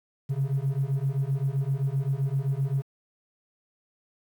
triangle beating tone pair, 132.8 / 140.5 Hz, C3 / C#3, +26 / +24 cents, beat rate 7.7 Hz, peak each -24 dBFS, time 0.29-2.83 s, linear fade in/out 20 ms, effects tanh soft clip ceiling -19 dBFS + 9-bit

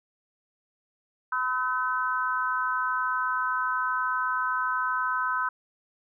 sine tone cluster, 1010 / 1282 / 1521 Hz, B5 / E6 / F#6, +39 / -49 / +47 cents, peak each -29 dBFS, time 1.32-5.49 s, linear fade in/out 5 ms, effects none

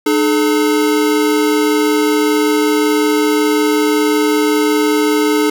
square tone pair together, 302.4 / 427.7 Hz, D#4 / A4, -49 / -49 cents, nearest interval tritone, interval 600 cents, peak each -14 / -15 dBFS, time 0.06-5.5 s, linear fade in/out 5 ms, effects none

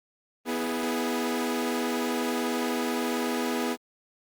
sawtooth chord, E major, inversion second, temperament equal with one note detuned, 246.9 / 325.3 / 415.3 Hz, B3 / E4 / G#4, 0 / -23 / 0 cents, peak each -25 / -29 / -28 dBFS, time 0.45-3.77 s, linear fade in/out 50 ms, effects Opus 24 kbps

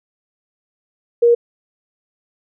sine tone, 472.5 Hz, A#4, 23 cents sharp, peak -8 dBFS, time 1.22-1.35 s, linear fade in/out 10 ms, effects none

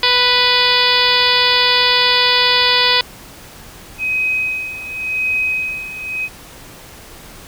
harmonic tone, 493.9 Hz, B4, in tune, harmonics 1 / 2 / 3 / 4 / 5 / 6 / 7 / 8 / 9 / 10, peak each -23 / -19 / -23 / -20 / -20 / -21 / -17 / -21 / -19 / -22 dBFS, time 0.03-3.01 s, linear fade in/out 2 ms
sine tone with tremolo, 2525 Hz, D#7, 25 cents sharp, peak -14 dBFS, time 3.98-6.29 s, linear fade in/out 50 ms, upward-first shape sine, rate 0.9 Hz, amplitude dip 75%
effects pink hiss -38 dBFS RMS until 7.47 s

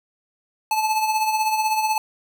square tone with tremolo, 868 Hz, A5, 24 cents flat, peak -17 dBFS, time 0.71-1.98 s, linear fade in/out 2 ms, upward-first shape triangle, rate 16 Hz, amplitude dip 60%, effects none

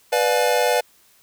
square chord, B diminished seventh, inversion none, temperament just, 493.9 / 592.7 / 711.2 / 853.4 Hz, B4 / D5 / F5 / Ab5, 0 / +16 / +31 / +47 cents, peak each -21 / -23 / -24 / -25 dBFS, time 0.12-0.81 s, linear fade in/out 10 ms, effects white hiss -56 dBFS RMS until 1.22 s

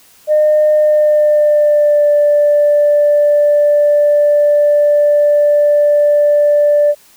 sine tone with pitch glide, 608 to 587.3 Hz, D#5 to D5, -40 to 0 cents, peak -6 dBFS, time 0.27-6.95 s, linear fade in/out 50 ms, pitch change -60 cents, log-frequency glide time 0.74-2.08 s, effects tanh soft clip ceiling -3 dBFS + white hiss -46 dBFS RMS until 7.16 s

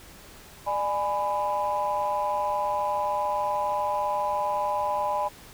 sine chord, G# diminished, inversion second, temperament just, 598 / 830.6 / 996.7 Hz, D5 / G#5 / B5, +31 / 0 / +16 cents, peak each -29 / -27 / -27 dBFS, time 0.66-5.29 s, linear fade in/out 20 ms, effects tanh soft clip ceiling -17 dBFS + pink hiss -48 dBFS RMS until 5.53 s

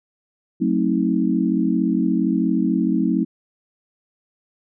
sine chord, F# diminished seventh, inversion none, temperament just, 185 / 222 / 266.4 / 319.7 Hz, F#3 / A3 / C4 / Eb4, 0 / +16 / +31 / +47 cents, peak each -22 dBFS, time 0.6-3.25 s, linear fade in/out 20 ms, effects none

